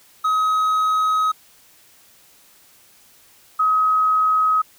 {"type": "tone pair in turn", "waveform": ["triangle", "sine"], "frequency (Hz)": [1269, 1269], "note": ["D#6", "D#6"], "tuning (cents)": [34, 34], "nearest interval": "unison", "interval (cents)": 0, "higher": "neither", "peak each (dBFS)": -14, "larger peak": "neither", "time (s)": [[0.24, 1.32], [3.59, 4.62]], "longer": "first", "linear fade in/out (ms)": 10, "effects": ["white hiss -52 dBFS RMS until 4.78 s"]}